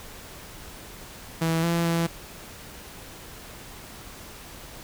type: tone with pitch steps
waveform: sawtooth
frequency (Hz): 163.6 / 169.1 / 167.5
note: E3 / E3 / E3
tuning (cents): -13 / +44 / +28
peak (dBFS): -18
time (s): 1.41-2.07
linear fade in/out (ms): 10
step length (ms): 220
effects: pink hiss -43 dBFS RMS until 4.83 s